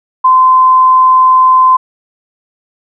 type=tone; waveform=sine; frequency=1031 Hz; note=C6; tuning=26 cents flat; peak=-3 dBFS; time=0.24-1.77 s; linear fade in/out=10 ms; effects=none